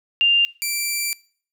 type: tone pair in turn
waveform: sine / 10% pulse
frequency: 2795 / 2345 Hz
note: F7 / D7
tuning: +1 / -3 cents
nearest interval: minor third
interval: 304 cents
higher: first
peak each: -13 dBFS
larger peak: neither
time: 0.21-0.45 / 0.62-1.13 s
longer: second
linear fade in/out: 0 ms
effects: noise-tail reverb RT60 0.5 s tail -23 dB re dry